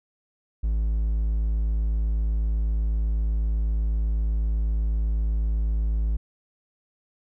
triangle tone, 54 Hz, A1, 32 cents flat, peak -19 dBFS, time 0.63-6.17 s, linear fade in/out 10 ms, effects none

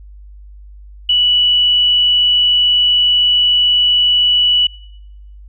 sine tone, 2951 Hz, F#7, 5 cents flat, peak -9 dBFS, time 1.09-4.67 s, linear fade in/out 5 ms, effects noise-tail reverb RT60 1.0 s tail -26 dB re dry + added 50 Hz sine -34 dBFS peak until 5.48 s

